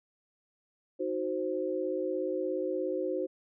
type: chord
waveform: sine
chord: C diminished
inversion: first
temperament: equal with one note detuned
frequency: 313.1 / 370 / 523.3 Hz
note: Eb4 / Gb4 / C5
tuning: +11 / 0 / 0 cents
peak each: -36 / -33 / -33 dBFS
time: 0.99-3.27 s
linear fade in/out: 20 ms
effects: none